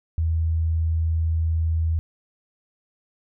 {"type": "tone", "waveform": "sine", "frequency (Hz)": 81.2, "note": "E2", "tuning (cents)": -26, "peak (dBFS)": -19, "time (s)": [0.18, 1.99], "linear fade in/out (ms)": 0, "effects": []}